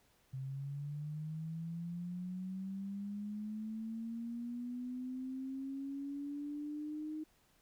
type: linear sweep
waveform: sine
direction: up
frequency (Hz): 130.81 to 311.1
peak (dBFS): -39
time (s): 0.33-7.24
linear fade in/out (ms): 10
effects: pink hiss -71 dBFS RMS until 7.61 s